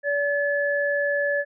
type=tone pair together; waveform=sine; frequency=574 / 1720.1 Hz; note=D5 / A6; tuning=-40 / -40 cents; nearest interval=octave + perfect fifth; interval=1900 cents; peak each=-23 / -24 dBFS; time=0.03-1.45 s; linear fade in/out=50 ms; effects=none